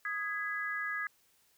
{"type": "chord", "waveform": "sine", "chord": "G# minor", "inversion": "second", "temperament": "equal with one note detuned", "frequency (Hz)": [1244.5, 1661.2, 2002], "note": ["D#6", "G#6", "B6"], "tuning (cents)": [0, 0, 23], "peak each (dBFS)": [-40, -35, -40], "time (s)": [0.05, 1.07], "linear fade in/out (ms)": 2, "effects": ["white hiss -69 dBFS RMS until 1.57 s"]}